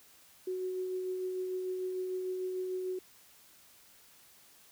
sine tone with tremolo, 370 Hz, F#4, in tune, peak -32 dBFS, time 0.47-2.99 s, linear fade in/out 5 ms, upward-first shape sine, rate 6.7 Hz, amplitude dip 25%, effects white hiss -60 dBFS RMS until 4.71 s

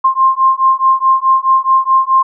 sine beating tone pair, 1055 / 1059.7 Hz, C6 / C6, +14 / +22 cents, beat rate 4.7 Hz, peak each -11 dBFS, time 0.04-2.23 s, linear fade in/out 10 ms, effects none

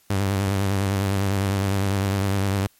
sawtooth tone with vibrato, 98.2 Hz, G2, 4 cents sharp, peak -16 dBFS, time 0.1-2.67 s, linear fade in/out 5 ms, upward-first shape triangle, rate 9.9 Hz, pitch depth 64 cents each way, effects white hiss -59 dBFS RMS until 2.79 s + MP3 64 kbps

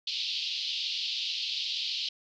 white band-pass noise, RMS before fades -33 dBFS, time 0.07-2.09 s, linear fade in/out 5 ms, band 2800 to 4700 Hz, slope 48 dB/octave, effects none

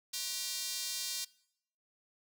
square tone with high-pass filter, 214.2 Hz, A3, 46 cents flat, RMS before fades -38 dBFS, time 0.13-1.25 s, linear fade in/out 10 ms, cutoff 4600 Hz, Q 1.5, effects noise-tail reverb RT60 0.7 s tail -22 dB re dry

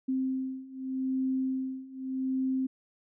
sine beating tone pair, 261.6 / 262.43 Hz, C4 / C4, 0 / +5 cents, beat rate 0.83 Hz, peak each -33 / -31 dBFS, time 0.08-2.67 s, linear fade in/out 10 ms, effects none

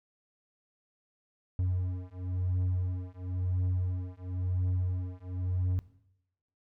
triangle beating tone pair, 90.8 / 91.77 Hz, F#2 / F#2, -32 / -14 cents, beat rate 0.97 Hz, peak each -30 dBFS, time 1.59-5.79 s, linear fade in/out 0 ms, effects noise-tail reverb RT60 0.8 s tail -17 dB re dry

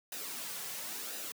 white noise with flanger, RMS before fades -41 dBFS, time 0.12-1.32 s, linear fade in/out 2 ms, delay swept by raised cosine 0.9 to 3.3 ms, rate 0.96 Hz, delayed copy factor -0.55, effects high-pass 200 Hz 12 dB/octave

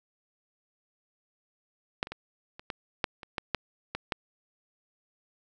clicks, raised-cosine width 0.3 ms, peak -11 / -25 / -21 / -27 / -17 / -9 / -26 / -14 / -10 / -16 / -12 dBFS, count 11, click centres 2.029 / 2.071 / 2.12 / 2.595 / 2.702 / 3.042 / 3.232 / 3.382 / 3.547 / 3.95 / 4.122 s, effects none

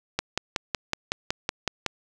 click train, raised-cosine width 0.2 ms, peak -7 dBFS, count 10, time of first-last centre 0.19-1.863 s, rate 5.38 Hz, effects none

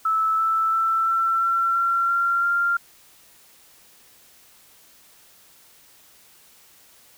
sine tone with pitch steps, 1309 / 1320.4 / 1331.9 / 1343.5 / 1355.2 / 1367 / 1378.8 / 1390.8 Hz, E6 / E6 / E6 / E6 / E6 / F6 / F6 / F6, -13 / +2 / +17 / +33 / +48 / -37 / -23 / -8 cents, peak -18 dBFS, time 0.05-2.77 s, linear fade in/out 5 ms, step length 340 ms, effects white hiss -53 dBFS RMS until 7.17 s

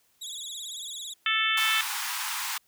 25% pulse tone with vibrato, 3601 Hz, A7, 39 cents sharp, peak -31 dBFS, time 0.21-1.14 s, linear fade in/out 10 ms, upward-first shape sine, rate 18 Hz, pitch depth 140 cents each way
harmonic tone, 440 Hz, A4, in tune, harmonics 3 / 4 / 5 / 6 / 7 / 8, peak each -30 / -30 / -30 / -30 / -30 / -30 dBFS, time 1.26-1.81 s, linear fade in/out 2 ms
pink high-pass noise, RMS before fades -32 dBFS, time 1.57-2.58 s, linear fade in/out 5 ms, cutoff 820 Hz, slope 96 dB/octave
effects white hiss -67 dBFS RMS until 2.67 s

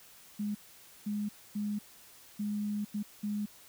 sine tone bursts at uneven times, 207.7 Hz, G#3, in tune, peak -31 dBFS, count 6, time 0.39-0.55 / 1.06-1.29 / 1.55-1.79 / 2.39-2.85 / 2.94-3.03 / 3.23-3.46 s, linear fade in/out 10 ms, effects white hiss -56 dBFS RMS until 3.68 s

